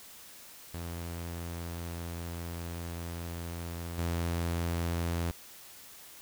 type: tone with level steps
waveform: sawtooth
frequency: 85 Hz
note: F2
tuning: 46 cents flat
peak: -33 / -26 dBFS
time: 0.74-5.31 s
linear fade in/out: 0 ms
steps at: 3.98 s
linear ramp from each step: 5 ms
effects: white hiss -51 dBFS RMS until 6.21 s